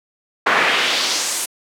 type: noise with band-pass filter sweep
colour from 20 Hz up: brown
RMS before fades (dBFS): -18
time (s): 0.46-1.46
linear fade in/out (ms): 10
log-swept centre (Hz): 1500 to 10000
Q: 1.6
effects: high-pass 300 Hz 12 dB/octave